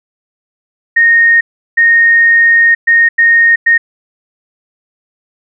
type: tone bursts at uneven times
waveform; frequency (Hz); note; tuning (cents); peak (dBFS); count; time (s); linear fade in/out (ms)
sine; 1852; A#6; -12; -4; 5; 0.96-1.41 / 1.77-2.75 / 2.87-3.09 / 3.18-3.56 / 3.66-3.78; 10
effects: none